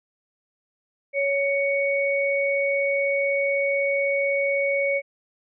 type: tone pair together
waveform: sine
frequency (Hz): 558 / 2232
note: C#5 / C#7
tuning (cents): +11 / +11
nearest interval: 2 octaves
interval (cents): 2400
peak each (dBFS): -22 / -24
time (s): 1.13-5.02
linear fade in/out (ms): 50
effects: none